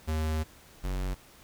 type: tone pair in turn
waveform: square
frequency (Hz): 78.4 / 46.58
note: D#2 / F#1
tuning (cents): +14 / +12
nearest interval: major sixth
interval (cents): 902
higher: first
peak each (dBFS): -28 / -30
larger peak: first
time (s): 0.07-0.44 / 0.83-1.15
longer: first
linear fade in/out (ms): 20
effects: pink hiss -55 dBFS RMS until 1.43 s